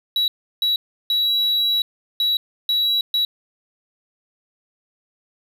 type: tone bursts at uneven times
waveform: triangle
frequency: 3901 Hz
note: B7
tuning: 22 cents flat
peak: -15 dBFS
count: 6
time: 0.16-0.28 / 0.62-0.76 / 1.1-1.82 / 2.2-2.37 / 2.69-3.01 / 3.14-3.25 s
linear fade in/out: 2 ms
effects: none